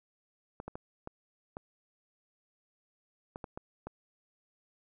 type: clicks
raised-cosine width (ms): 1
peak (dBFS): -26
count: 9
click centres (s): 0.601 / 0.68 / 0.755 / 1.074 / 1.569 / 3.359 / 3.442 / 3.575 / 3.87
effects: none